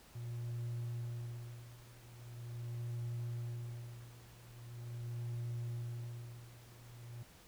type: tone with tremolo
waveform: triangle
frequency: 118.7 Hz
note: A#2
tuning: 32 cents sharp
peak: -35 dBFS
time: 0.15-7.23 s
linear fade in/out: 5 ms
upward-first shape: sine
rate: 0.42 Hz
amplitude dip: 90%
effects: tanh soft clip ceiling -31 dBFS + pink hiss -61 dBFS RMS until 7.47 s